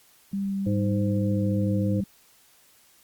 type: tone with vibrato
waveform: sine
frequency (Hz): 196.7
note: G3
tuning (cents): +6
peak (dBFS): -25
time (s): 0.33-2.04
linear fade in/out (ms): 5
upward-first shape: sine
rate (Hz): 3.3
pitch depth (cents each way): 8
type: harmonic tone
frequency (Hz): 103.5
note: G#2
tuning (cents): -5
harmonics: 1 / 3 / 5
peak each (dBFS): -25 / -30 / -32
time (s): 0.66-2.01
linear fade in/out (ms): 10
effects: white hiss -58 dBFS RMS until 3.03 s + Opus 48 kbps